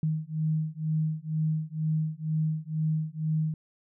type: beating tone pair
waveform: sine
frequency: 155.56 / 157.66 Hz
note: D#3 / D#3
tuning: 0 / +23 cents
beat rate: 2.1 Hz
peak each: -29 dBFS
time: 0.03-3.54 s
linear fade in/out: 2 ms
effects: none